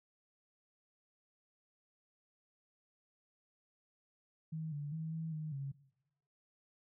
sine tone with pitch steps, 158.7 / 145.4 / 159.8 / 161.6 / 155 / 138.1 Hz, D#3 / D3 / D#3 / E3 / D#3 / C#3, +35 / -17 / +47 / -34 / -6 / -6 cents, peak -38 dBFS, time 4.52-5.72 s, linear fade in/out 10 ms, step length 200 ms, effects noise-tail reverb RT60 0.9 s tail -20 dB re dry

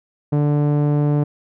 sawtooth tone with low-pass filter, 146.83 Hz, D3, in tune, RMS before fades -17 dBFS, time 0.32-1.24 s, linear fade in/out 10 ms, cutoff 610 Hz, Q 0.64, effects none

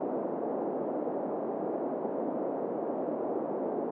white band-pass noise, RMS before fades -33 dBFS, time 0-3.91 s, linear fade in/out 10 ms, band 230 to 650 Hz, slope 24 dB/octave, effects none

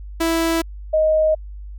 sawtooth / sine tone pair in turn, 329.6 / 624.9 Hz, E4 / D#5, 0 / +7 cents, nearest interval major seventh, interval 1107 cents, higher second, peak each -13 dBFS, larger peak neither, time 0.2-0.62 / 0.93-1.35 s, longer neither, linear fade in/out 10 ms, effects added 50 Hz sine -31 dBFS peak until 1.78 s

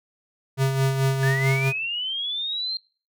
square tone with tremolo, 134.5 Hz, C3, 48 cents sharp, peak -18 dBFS, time 0.57-1.73 s, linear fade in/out 50 ms, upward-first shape sine, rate 4.6 Hz, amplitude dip 50%
sine linear sweep, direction up, 1710 to 4200 Hz, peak -25 dBFS, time 1.23-2.77 s, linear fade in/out 2 ms
effects noise-tail reverb RT60 0.4 s tail -23 dB re dry

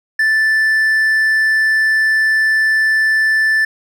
triangle tone, 1760 Hz, A6, in tune, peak -9 dBFS, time 0.19-3.65 s, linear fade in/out 5 ms, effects none

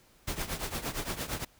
pink noise with tremolo, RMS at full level -32 dBFS, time 0.27-1.45 s, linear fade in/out 10 ms, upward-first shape triangle, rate 8.7 Hz, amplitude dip 85%, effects pink hiss -62 dBFS RMS until 1.59 s

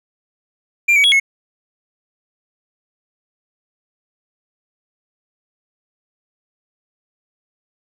triangle tone with pitch steps, 2380 / 2266 / 3337 / 2184 Hz, D7 / C#7 / G#7 / C#7, +22 / +37 / +8 / -26 cents, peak -8 dBFS, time 0.88-1.2 s, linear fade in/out 10 ms, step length 80 ms, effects none

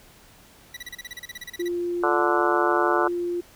25% pulse tone bursts, 1954 Hz, B6, 19 cents flat, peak -30 dBFS, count 16, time 0.74-1.683 s, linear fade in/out 5 ms, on 28 ms, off 33 ms
sine tone, 349.2 Hz, F4, in tune, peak -24 dBFS, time 1.59-3.41 s, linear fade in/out 10 ms
harmonic tone, 146.83 Hz, D3, in tune, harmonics 3 / 4 / 5 / 6 / 7 / 8 / 9 / 10, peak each -28 / -28 / -28 / -28 / -28 / -28 / -28 / -28 dBFS, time 2.03-3.08 s, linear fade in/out 5 ms
effects pink hiss -52 dBFS RMS until 3.55 s

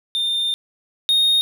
triangle tone pair in turn, 3614 / 3709 Hz, A7 / A#7, +46 / -9 cents, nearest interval unison, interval 45 cents, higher second, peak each -17 / -12 dBFS, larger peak second, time 0.15-0.54 / 1.09-1.41 s, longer first, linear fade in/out 0 ms, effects none

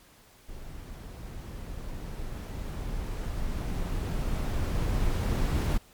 brown noise with level ramp, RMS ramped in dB -42 to -24 dBFS, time 0.48-5.78 s, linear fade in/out 10 ms, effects pink hiss -57 dBFS RMS until 5.93 s + MP3 96 kbps

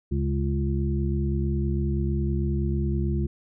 harmonic tone with a mistuned harmonic, 69.3 Hz, C#2, in tune, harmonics 1 / 2 / 3 / 5, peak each -25 / -28 / -30 / -32 dBFS, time 0.11-3.27 s, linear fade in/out 10 ms, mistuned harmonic 1, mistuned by +76 cents, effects none

